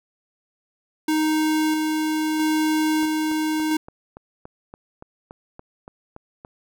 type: tone with tremolo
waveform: square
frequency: 311.1 Hz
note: D#4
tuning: in tune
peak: -19 dBFS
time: 1.08-3.77 s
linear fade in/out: 5 ms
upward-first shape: square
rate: 0.76 Hz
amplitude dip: 25%
type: click train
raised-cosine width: 1 ms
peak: -25 dBFS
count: 13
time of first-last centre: 3.03-6.449 s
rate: 3.51 Hz
effects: none